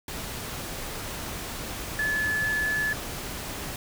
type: tone in noise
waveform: sine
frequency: 1724 Hz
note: A6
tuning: 36 cents flat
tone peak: -24 dBFS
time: 1.99-2.93 s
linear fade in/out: 2 ms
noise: pink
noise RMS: -35 dBFS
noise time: 0.08-3.76 s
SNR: +8 dB
effects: none